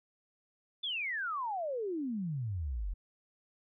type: exponential sweep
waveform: sine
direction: down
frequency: 3560 to 41.2 Hz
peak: -33 dBFS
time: 0.83-2.94 s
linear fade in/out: 10 ms
effects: none